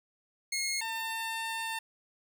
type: tone pair in turn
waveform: 15% pulse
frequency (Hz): 2158 / 900.8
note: C#7 / A5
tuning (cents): -47 / +40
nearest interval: octave + minor third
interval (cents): 1513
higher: first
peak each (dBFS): -24 / -27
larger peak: first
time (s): 0.52-0.81 / 0.81-1.79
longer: second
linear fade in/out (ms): 5
effects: none